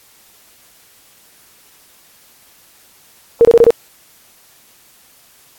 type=tone bursts; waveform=sine; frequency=466.2 Hz; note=A#4; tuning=in tune; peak=-3 dBFS; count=5; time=3.41-3.705 s; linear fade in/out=0 ms; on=39 ms; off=25 ms; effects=white hiss -48 dBFS RMS until 5.58 s + AAC 64 kbps